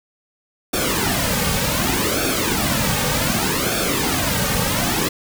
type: noise with flanger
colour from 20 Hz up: pink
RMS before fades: -20 dBFS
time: 0.73-5.09 s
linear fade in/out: 10 ms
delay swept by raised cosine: 1 to 3 ms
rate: 0.66 Hz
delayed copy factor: -0.75
effects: none